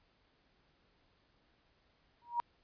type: tone with exponential growth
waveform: sine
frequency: 951 Hz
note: A#5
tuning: 34 cents sharp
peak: -27 dBFS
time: 2.22-2.4 s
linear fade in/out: 0 ms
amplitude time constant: 39 ms
effects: pink hiss -72 dBFS RMS until 2.63 s + resampled to 11025 Hz